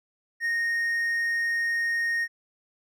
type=tone; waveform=triangle; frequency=1856 Hz; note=A#6; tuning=8 cents flat; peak=-22 dBFS; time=0.4-2.28 s; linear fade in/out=50 ms; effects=none